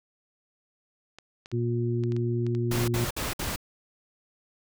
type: clicks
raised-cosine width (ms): 0.2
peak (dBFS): -27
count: 11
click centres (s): 1.186 / 1.459 / 1.516 / 2.037 / 2.121 / 2.165 / 2.466 / 2.55 / 2.964 / 3.027 / 3.079
type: harmonic tone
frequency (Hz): 118.7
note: A#2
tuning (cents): +32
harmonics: 1 / 2 / 3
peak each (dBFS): -26 / -33 / -30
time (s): 1.52-3.06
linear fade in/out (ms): 20
type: noise bursts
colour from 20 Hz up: pink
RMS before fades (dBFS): -31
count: 4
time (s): 2.71-3.561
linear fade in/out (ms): 5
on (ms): 170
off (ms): 57
effects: none